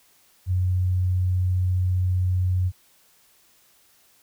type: tone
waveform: sine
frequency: 91.5 Hz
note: F#2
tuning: 19 cents flat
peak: -19 dBFS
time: 0.46-2.72 s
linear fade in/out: 50 ms
effects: white hiss -59 dBFS RMS until 4.22 s